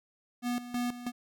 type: tone with tremolo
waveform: square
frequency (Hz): 243.6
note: B3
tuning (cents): -24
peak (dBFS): -30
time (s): 0.42-1.12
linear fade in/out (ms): 50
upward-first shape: square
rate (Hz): 3.1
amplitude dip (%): 75
effects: none